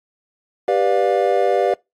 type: chord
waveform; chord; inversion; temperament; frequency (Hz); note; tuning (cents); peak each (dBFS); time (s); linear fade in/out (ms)
triangle; G dominant seventh; none; just; 392 / 490 / 588 / 705.6; G4 / B4 / D5 / F5; 0 / -14 / +2 / +18; -18; 0.68-1.74; 2
effects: noise-tail reverb RT60 0.2 s tail -24 dB re dry + AAC 64 kbps